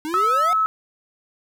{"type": "exponential sweep", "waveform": "square", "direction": "up", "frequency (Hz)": [300, 740], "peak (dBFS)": -26, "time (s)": [0.05, 0.53], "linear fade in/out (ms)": 0}
{"type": "tone", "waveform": "sine", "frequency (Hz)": 1297, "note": "E6", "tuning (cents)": -28, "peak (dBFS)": -16, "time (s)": [0.14, 0.66], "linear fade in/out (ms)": 0}
{"effects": ["9-bit"]}